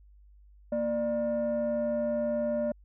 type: tone pair together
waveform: sine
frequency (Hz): 233.1 / 594.5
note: A#3 / D5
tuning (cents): 0 / +21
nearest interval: octave + major third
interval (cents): 1621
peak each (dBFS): -30 / -26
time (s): 0.72-2.72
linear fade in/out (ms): 5
effects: tanh soft clip ceiling -23 dBFS + added 50 Hz sine -53 dBFS peak until 2.84 s